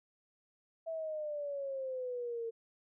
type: exponential sweep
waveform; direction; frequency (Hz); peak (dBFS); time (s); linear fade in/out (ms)
sine; down; 659.3 to 453; -36; 0.86-2.51; 20
effects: none